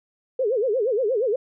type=tone with vibrato; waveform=sine; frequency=466.2 Hz; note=A#4; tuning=in tune; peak=-19 dBFS; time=0.39-1.36 s; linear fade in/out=5 ms; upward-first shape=sine; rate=8.5 Hz; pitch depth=250 cents each way; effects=none